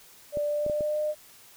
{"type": "tone with pitch glide", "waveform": "sine", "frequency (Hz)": [587.3, 605.9], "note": ["D5", "D#5"], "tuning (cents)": [0, -46], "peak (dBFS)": -25, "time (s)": [0.32, 1.15], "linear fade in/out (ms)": 50, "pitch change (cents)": 54, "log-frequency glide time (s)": [0.43, 1.01]}
{"type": "clicks", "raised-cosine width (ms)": 2, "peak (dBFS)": -23, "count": 4, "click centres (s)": [0.372, 0.664, 0.698, 0.808]}
{"effects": ["white hiss -53 dBFS RMS until 1.56 s"]}